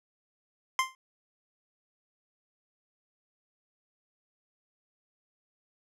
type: tone with exponential decay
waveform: 25% pulse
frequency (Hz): 1046.5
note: C6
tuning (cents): 0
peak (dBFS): -17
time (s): 0.79-0.95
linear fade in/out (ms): 1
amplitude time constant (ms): 34
effects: low-pass 10000 Hz 12 dB/octave